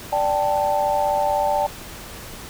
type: chord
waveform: sine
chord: D suspended fourth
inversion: none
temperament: equal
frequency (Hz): 587.3 / 784 / 880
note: D5 / G5 / A5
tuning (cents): 0 / 0 / 0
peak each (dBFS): -22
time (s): 0.12-1.67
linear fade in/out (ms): 10
effects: pink hiss -37 dBFS RMS until 2.49 s